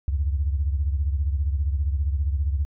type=beating tone pair; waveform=sine; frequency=69.5 / 84.5 Hz; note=C#2 / E2; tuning=+5 / +43 cents; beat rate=15 Hz; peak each=-21 / -27 dBFS; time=0.08-2.65 s; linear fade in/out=0 ms; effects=tanh soft clip ceiling -13 dBFS